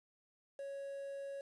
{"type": "tone with quantisation", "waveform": "triangle", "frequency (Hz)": 554.4, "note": "C#5", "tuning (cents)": 0, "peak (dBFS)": -40, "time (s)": [0.59, 1.41], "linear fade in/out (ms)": 2, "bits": 10, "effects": ["resampled to 22050 Hz"]}